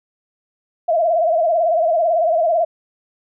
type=tone with vibrato; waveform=sine; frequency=663 Hz; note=E5; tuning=10 cents sharp; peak=-13 dBFS; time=0.88-2.65 s; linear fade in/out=10 ms; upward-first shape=sine; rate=18 Hz; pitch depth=100 cents each way; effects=none